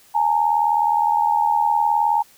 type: tone pair together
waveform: sine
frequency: 837.6 / 917 Hz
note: G#5 / A#5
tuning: +15 / -29 cents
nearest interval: major second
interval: 156 cents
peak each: -18 dBFS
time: 0.14-2.23 s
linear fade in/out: 20 ms
effects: white hiss -52 dBFS RMS until 2.37 s